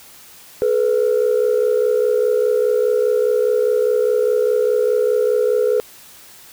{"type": "tone pair together", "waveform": "sine", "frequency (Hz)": [428.3, 493.2], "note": ["A4", "B4"], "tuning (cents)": [-47, -2], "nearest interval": "major second", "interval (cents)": 245, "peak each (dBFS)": -15, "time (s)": [0.62, 5.8], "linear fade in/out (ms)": 0, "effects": ["tanh soft clip ceiling -9 dBFS", "white hiss -43 dBFS RMS until 6.52 s"]}